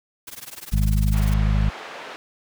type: noise with tremolo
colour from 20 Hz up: white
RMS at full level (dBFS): -34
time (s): 0.27-1.34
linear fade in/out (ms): 5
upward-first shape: triangle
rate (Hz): 20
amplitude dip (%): 100
type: harmonic tone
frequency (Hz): 51.91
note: G#1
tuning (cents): 0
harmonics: 1 / 2 / 3 / 4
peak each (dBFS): -18 / -23 / -25 / -29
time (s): 0.72-1.7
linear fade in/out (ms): 10
type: band-pass noise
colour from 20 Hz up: pink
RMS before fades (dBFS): -37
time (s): 1.14-2.16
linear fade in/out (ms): 0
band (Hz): 530 to 2800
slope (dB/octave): 12
effects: none